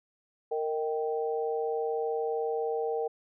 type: tone cluster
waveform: sine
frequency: 461.7 / 625 / 781 Hz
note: A#4 / D#5 / G5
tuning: -17 / +8 / -7 cents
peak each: -29 / -38 / -35 dBFS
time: 0.51-3.08 s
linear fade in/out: 10 ms
effects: none